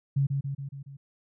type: tone with echo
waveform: sine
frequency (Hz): 138.59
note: C#3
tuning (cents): 0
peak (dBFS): -21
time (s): 0.16-0.27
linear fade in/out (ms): 10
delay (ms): 140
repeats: 5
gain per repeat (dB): -4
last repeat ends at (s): 0.97
effects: none